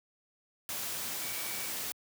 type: tone in noise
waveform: sine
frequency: 2286 Hz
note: D7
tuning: 47 cents flat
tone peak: -46 dBFS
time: 1.22-1.7 s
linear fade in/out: 0 ms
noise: white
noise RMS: -37 dBFS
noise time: 0.69-1.92 s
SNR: -12 dB
effects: high-pass 80 Hz 12 dB/octave